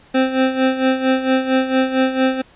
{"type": "tone with tremolo", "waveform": "25% pulse", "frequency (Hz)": 261.6, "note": "C4", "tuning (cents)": 0, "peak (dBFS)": -8, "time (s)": [0.14, 2.42], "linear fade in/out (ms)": 10, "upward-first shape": "sine", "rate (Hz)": 4.4, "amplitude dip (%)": 70, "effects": ["pink hiss -49 dBFS RMS until 2.55 s", "resampled to 8000 Hz"]}